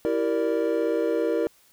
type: chord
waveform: triangle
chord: E half-diminished seventh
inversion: none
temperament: equal with one note detuned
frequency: 329.6 / 387 / 466.2 / 587.3 Hz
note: E4 / G4 / Bb4 / D5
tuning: 0 / -22 / 0 / 0 cents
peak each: -25 / -28 / -23 / -27 dBFS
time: 0.05-1.47 s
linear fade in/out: 0 ms
effects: white hiss -59 dBFS RMS until 1.72 s